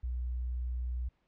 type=tone; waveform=sine; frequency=61.4 Hz; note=B1; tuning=9 cents flat; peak=-32 dBFS; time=0.03-1.09 s; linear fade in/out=10 ms; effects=pink hiss -75 dBFS RMS until 1.27 s + low-pass 3000 Hz 12 dB/octave

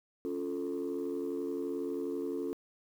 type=chord; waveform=sine; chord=Db augmented; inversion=none; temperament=equal; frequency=277.2 / 349.2 / 440 Hz; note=Db4 / F4 / A4; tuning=0 / 0 / 0 cents; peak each=-36 / -36 / -36 dBFS; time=0.25-2.53 s; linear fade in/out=0 ms; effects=tanh soft clip ceiling -28 dBFS + 10-bit

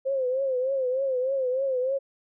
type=tone with vibrato; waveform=sine; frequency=523.3 Hz; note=C5; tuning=in tune; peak=-23 dBFS; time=0.05-1.99 s; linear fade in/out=20 ms; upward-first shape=triangle; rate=3.3 Hz; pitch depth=100 cents each way; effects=none

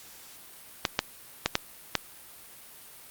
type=clicks; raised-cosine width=0.2 ms; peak=-5 dBFS; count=5; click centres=0.852 / 0.991 / 1.46 / 1.554 / 1.953 s; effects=white hiss -49 dBFS RMS until 3.1 s + Opus 48 kbps

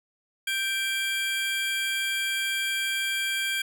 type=tone cluster; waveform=square; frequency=1572 / 2347 / 3245 Hz; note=G6 / D7 / G#7; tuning=+4 / -2 / -41 cents; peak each=-31 dBFS; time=0.47-3.62 s; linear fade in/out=5 ms; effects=none

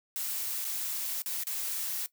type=noise with dropouts; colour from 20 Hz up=blue; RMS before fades=-34 dBFS; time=0.16-2.06 s; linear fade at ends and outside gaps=0 ms; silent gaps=0.644-0.65 / 1.219-1.26 / 1.435-1.469 s; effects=noise-tail reverb RT60 0.1 s tail -17 dB re dry

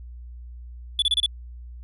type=tone bursts; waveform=triangle; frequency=3447 Hz; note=A7; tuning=36 cents flat; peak=-16 dBFS; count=5; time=0.99-1.261 s; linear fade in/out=2 ms; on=31 ms; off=29 ms; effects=added 60 Hz sine -37 dBFS peak until 1.83 s + resampled to 32000 Hz

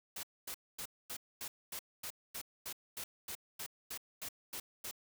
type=noise bursts; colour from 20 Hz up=white; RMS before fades=-43 dBFS; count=16; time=0.16-4.912 s; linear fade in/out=5 ms; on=72 ms; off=240 ms; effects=none

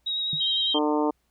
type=tone with vibrato; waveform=sine; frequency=3800 Hz; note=A#7; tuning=33 cents sharp; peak=-25 dBFS; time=0.06-0.74 s; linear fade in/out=10 ms; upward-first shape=triangle; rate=9.9 Hz; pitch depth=20 cents each way
type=tone with exponential decay; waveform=sine; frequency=155.56 Hz; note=D#3; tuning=in tune; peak=-27 dBFS; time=0.33-0.43 s; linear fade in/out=2 ms; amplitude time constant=20 ms
type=tone; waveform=sine; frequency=3161 Hz; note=G7; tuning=14 cents sharp; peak=-24 dBFS; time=0.4-0.79 s; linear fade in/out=10 ms
type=harmonic tone; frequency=150 Hz; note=D3; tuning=37 cents sharp; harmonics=2 / 3 / 4 / 5 / 6 / 7 / 8; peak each=-24 / -27 / -31 / -33 / -29 / -34 / -39 dBFS; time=0.74-1.11 s; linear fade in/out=10 ms
effects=added 60 Hz sine -70 dBFS peak until 1.3 s + pink hiss -72 dBFS RMS until 1.3 s

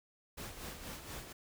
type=noise with tremolo; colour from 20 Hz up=pink; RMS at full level=-44 dBFS; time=0.37-1.33 s; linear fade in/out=10 ms; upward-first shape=sine; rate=4.2 Hz; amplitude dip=55%; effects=none

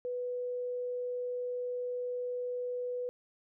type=tone; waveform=sine; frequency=493.9 Hz; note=B4; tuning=in tune; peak=-33 dBFS; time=0.05-3.09 s; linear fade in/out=0 ms; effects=none

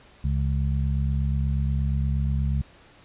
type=harmonic tone; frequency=68.4 Hz; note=C#2; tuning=23 cents flat; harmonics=1 / 2 / 3; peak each=-23 / -26 / -33 dBFS; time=0.24-2.62 s; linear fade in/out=5 ms; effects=pink hiss -53 dBFS RMS until 3.04 s + resampled to 8000 Hz

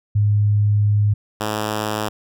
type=tone pair in turn; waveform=sine / 5% pulse; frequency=103.83 / 106.93 Hz; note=G#2 / A2; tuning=0 / -49 cents; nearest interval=minor second; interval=51 cents; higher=second; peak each=-13 / -10 dBFS; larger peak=second; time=0.15-1.14 / 1.4-2.09 s; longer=first; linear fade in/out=10 ms; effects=none

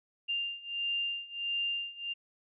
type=beating tone pair; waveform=sine; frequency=2794 / 2795.5 Hz; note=F7 / F7; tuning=0 / +1 cents; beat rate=1.5 Hz; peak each=-36 / -34 dBFS; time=0.28-2.14 s; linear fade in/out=20 ms; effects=none

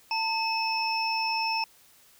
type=tone cluster; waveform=sine; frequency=899 / 2579 / 5320 Hz; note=A5 / E7 / E8; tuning=+37 / -39 / +15 cents; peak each=-28 / -31 / -31 dBFS; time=0.11-1.64 s; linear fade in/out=2 ms; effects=white hiss -58 dBFS RMS until 2.19 s

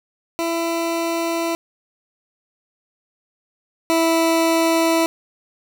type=tone pair in turn; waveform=20% pulse; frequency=334 / 329 Hz; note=E4 / E4; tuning=+23 / -3 cents; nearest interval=unison; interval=26 cents; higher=first; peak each=-15 / -10 dBFS; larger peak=second; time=0.39-1.55 / 3.9-5.06 s; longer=neither; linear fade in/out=0 ms; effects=none

